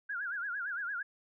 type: tone with vibrato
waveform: sine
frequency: 1525 Hz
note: G6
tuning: 48 cents flat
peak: -34 dBFS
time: 0.09-1.03 s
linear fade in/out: 10 ms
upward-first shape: sine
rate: 8.8 Hz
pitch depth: 170 cents each way
effects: none